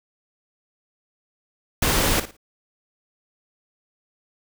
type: noise with echo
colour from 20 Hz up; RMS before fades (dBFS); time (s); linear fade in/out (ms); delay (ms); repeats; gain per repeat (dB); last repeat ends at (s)
pink; -20; 1.82-2.2; 5; 56; 3; -12; 2.368
effects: none